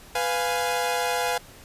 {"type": "chord", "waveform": "sawtooth", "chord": "F diminished", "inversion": "second", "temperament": "equal with one note detuned", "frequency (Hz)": [497.3, 698.5, 830.6], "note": ["Cb5", "F5", "Ab5"], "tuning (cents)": [12, 0, 0], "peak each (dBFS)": -24, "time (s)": [0.15, 1.38], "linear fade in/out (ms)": 5, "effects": ["pink hiss -48 dBFS RMS until 1.64 s", "resampled to 32000 Hz"]}